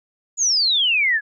sine exponential sweep, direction down, 6970 to 1651 Hz, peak -15 dBFS, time 0.37-1.21 s, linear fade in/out 50 ms, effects none

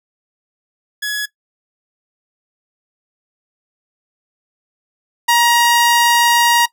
sawtooth tone pair in turn, 1686 / 946.2 Hz, G#6 / A#5, +26 / +26 cents, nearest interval minor seventh, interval 1000 cents, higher first, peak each -15 / -6 dBFS, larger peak second, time 1.02-1.26 / 5.28-6.66 s, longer second, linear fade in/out 10 ms, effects noise-tail reverb RT60 0.1 s tail -19 dB re dry

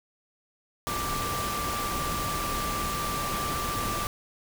sine tone in noise, 1174.7 Hz, D6, in tune, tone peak -31 dBFS, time 0.87-4.07 s, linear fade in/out 0 ms, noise pink, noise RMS -32 dBFS, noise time 0.87-4.07 s, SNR -2 dB, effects none

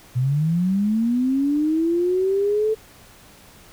sine linear sweep, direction up, 120.6 to 441.6 Hz, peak -17 dBFS, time 0.15-2.75 s, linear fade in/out 20 ms, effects pink hiss -48 dBFS RMS until 3.72 s

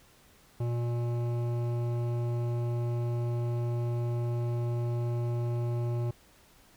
triangle tone with hard clipping, 119.3 Hz, A#2, 41 cents sharp, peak -30 dBFS, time 0.6-6.11 s, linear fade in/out 5 ms, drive 17 dB, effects pink hiss -60 dBFS RMS until 6.76 s

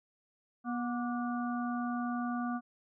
harmonic tone with a mistuned harmonic, 242.3 Hz, B3, 33 cents flat, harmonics 1 / 3 / 5 / 6, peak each -33 / -40 / -41 / -45 dBFS, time 0.64-2.61 s, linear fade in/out 50 ms, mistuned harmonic 5, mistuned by -54 cents, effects none

